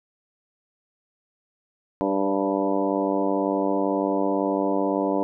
harmonic tone with a mistuned harmonic, 98 Hz, G2, in tune, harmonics 2 / 3 / 4 / 5 / 6 / 7 / 8 / 9 / 10, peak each -31 / -25 / -29 / -29 / -28 / -31 / -40 / -32 / -33 dBFS, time 2.01-5.23 s, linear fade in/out 0 ms, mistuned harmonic 6, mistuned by -16 cents, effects none

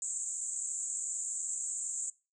white band-pass noise, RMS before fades -37 dBFS, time 0.02-2.1 s, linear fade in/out 2 ms, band 7000 to 8000 Hz, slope 96 dB/octave, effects noise-tail reverb RT60 0.3 s tail -22 dB re dry

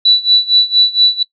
sine tone with tremolo, 3954 Hz, B7, 1 cent sharp, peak -4 dBFS, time 0.05-1.23 s, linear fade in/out 5 ms, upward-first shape sine, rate 4.3 Hz, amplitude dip 90%, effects noise-tail reverb RT60 0.1 s tail -21 dB re dry

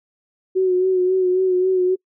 sine tone with vibrato, 370 Hz, F#4, in tune, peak -14 dBFS, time 0.55-1.96 s, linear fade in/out 20 ms, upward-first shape sine, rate 3.7 Hz, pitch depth 35 cents each way, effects noise-tail reverb RT60 0.1 s tail -25 dB re dry

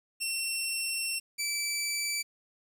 15% pulse tone pair in turn, 2712 / 2318 Hz, E7 / D7, +49 / -23 cents, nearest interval minor third, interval 272 cents, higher first, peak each -23 dBFS, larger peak neither, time 0.2-1.2 / 1.38-2.23 s, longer first, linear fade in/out 20 ms, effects 10-bit

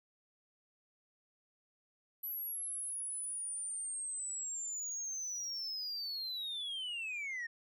sine linear sweep, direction down, 11840 to 1820 Hz, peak -35 dBFS, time 2.23-7.47 s, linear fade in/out 10 ms, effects tanh soft clip ceiling -37 dBFS

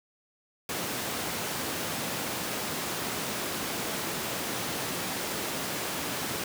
pink high-pass noise, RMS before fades -33 dBFS, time 0.69-6.44 s, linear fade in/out 2 ms, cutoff 170 Hz, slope 12 dB/octave, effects none

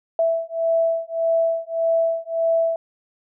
sine beating tone pair, 659.3 / 661 Hz, E5 / E5, 0 / +5 cents, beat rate 1.7 Hz, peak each -21 dBFS, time 0.19-2.76 s, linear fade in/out 2 ms, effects none

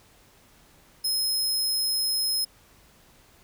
sawtooth tone, 5140 Hz, E8, 45 cents flat, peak -21 dBFS, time 1.04-2.45 s, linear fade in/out 10 ms, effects pink hiss -57 dBFS RMS until 3.43 s

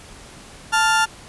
35% pulse tone pair together, 880 / 1396.9 Hz, A5 / F6, 0 / 0 cents, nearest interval minor sixth, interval 800 cents, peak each -16 dBFS, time 0.72-1.06 s, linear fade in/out 20 ms, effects pink hiss -42 dBFS RMS until 1.28 s + resampled to 24000 Hz

